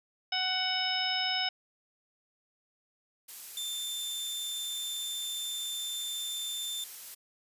harmonic tone, 744 Hz, F#5, 9 cents sharp, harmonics 1 / 2 / 3 / 4 / 5 / 7, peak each -36 / -38 / -37 / -33 / -36 / -34 dBFS, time 0.32-1.49 s, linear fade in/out 5 ms
blue noise, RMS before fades -43 dBFS, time 3.28-7.15 s, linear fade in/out 10 ms
sawtooth tone, 3558 Hz, A7, 19 cents sharp, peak -31 dBFS, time 3.57-6.84 s, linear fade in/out 2 ms
effects resampled to 32000 Hz

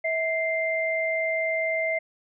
sine tone pair together, 647 / 2092 Hz, E5 / C7, -32 / -1 cents, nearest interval octave + minor sixth, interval 2031 cents, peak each -26 dBFS, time 0.04-1.99 s, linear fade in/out 10 ms, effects none

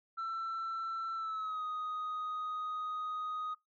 sine tone with pitch glide, 1338 to 1248.4 Hz, E6 to D#6, +25 to +5 cents, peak -33 dBFS, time 0.17-3.55 s, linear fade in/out 20 ms, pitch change -120 cents, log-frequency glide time 1.15-1.64 s, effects noise-tail reverb RT60 0.2 s tail -26 dB re dry + tanh soft clip ceiling -34 dBFS

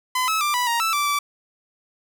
sawtooth tone with pitch steps, 1015 / 1296 / 1184 / 984 / 937 / 1320 / 1167 / 1159 Hz, B5 / E6 / D6 / B5 / A#5 / E6 / D6 / D6, +47 / -30 / +14 / -7 / +9 / +2 / -11 / -23 cents, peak -16 dBFS, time 0.15-1.19 s, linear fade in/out 5 ms, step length 130 ms, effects 9-bit

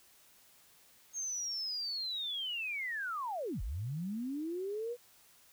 sine linear two-way sweep, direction down then up, 6510 to 39.8 to 493.5 Hz, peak -35 dBFS, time 1.13-4.97 s, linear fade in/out 50 ms, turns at 3.62 s, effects white hiss -63 dBFS RMS until 5.52 s

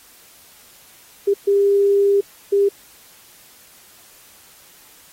sine tone bursts at uneven times, 400.3 Hz, G4, 36 cents sharp, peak -12 dBFS, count 3, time 1.27-1.34 / 1.47-2.21 / 2.52-2.69 s, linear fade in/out 10 ms, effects white hiss -48 dBFS RMS until 5.12 s + AAC 48 kbps

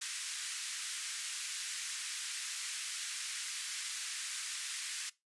white band-pass noise, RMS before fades -41 dBFS, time 0.01-5.1 s, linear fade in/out 10 ms, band 1500 to 9700 Hz, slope 24 dB/octave, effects noise-tail reverb RT60 0.2 s tail -19 dB re dry + resampled to 24000 Hz

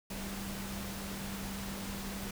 sine tone in noise, 196.3 Hz, G3, 3 cents sharp, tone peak -41 dBFS, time 0.1-2.31 s, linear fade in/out 5 ms, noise pink, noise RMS -42 dBFS, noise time 0.1-2.31 s, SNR -2 dB, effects none

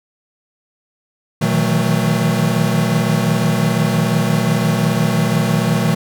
square tone cluster, 120.7 / 156.3 / 162.1 / 184.6 / 221.9 Hz, B2 / D#3 / E3 / F#3 / A3, -39 / +8 / -29 / -4 / +15 cents, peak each -21 dBFS, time 1.41-5.95 s, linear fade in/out 10 ms, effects none

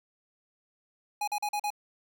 square tone bursts, 830.6 Hz, G#5, in tune, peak -29 dBFS, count 5, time 1.21-1.704 s, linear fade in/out 5 ms, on 66 ms, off 41 ms, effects none

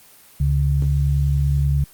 sine tone pair together, 70.3 / 140.6 Hz, C#2 / C#3, +25 / +25 cents, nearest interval octave, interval 1200 cents, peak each -18 / -18 dBFS, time 0.4-1.84 s, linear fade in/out 5 ms, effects white hiss -48 dBFS RMS until 1.93 s + Opus 24 kbps

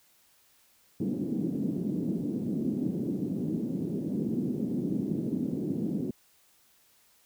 pink band-pass noise, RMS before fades -31 dBFS, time 1-6.11 s, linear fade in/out 5 ms, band 180 to 310 Hz, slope 24 dB/octave, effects white hiss -64 dBFS RMS until 7.25 s

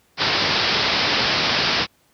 white low-pass noise, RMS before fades -20 dBFS, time 0.17-1.87 s, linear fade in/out 50 ms, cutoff 5300 Hz, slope 96 dB/octave, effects pink hiss -60 dBFS RMS until 2.13 s + high-pass 80 Hz 12 dB/octave

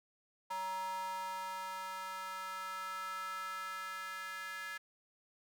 square tone with high-pass filter sweep, 188.1 Hz, F#3, 29 cents sharp, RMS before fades -42 dBFS, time 0.5-4.78 s, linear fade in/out 10 ms, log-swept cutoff 910 to 1600 Hz, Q 4.9, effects none

